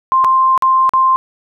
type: tone with dropouts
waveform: sine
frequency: 1049 Hz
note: C6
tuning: 4 cents sharp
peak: -8 dBFS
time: 0.12-1.16 s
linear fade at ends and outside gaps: 0 ms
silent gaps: 0.242-0.246 / 0.577-0.623 / 0.893-0.936 s
effects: none